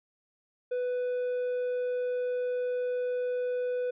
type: tone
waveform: triangle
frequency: 496.3 Hz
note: B4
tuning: 8 cents sharp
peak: -26 dBFS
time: 0.71-3.91 s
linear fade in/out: 10 ms
effects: resampled to 8000 Hz